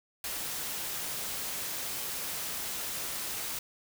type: noise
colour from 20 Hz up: white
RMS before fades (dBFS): -36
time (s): 0.24-3.59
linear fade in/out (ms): 2
effects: none

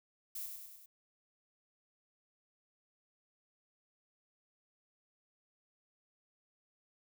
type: noise with echo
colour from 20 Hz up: violet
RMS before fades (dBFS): -42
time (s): 0.35-0.46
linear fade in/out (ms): 5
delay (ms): 100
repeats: 4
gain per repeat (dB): -4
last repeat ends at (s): 0.86
effects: none

